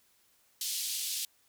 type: band-pass noise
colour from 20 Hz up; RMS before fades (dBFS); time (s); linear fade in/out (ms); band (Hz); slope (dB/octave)
pink; -35; 0.61-1.25; 2; 3400 to 15000; 24
effects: white hiss -68 dBFS RMS until 1.48 s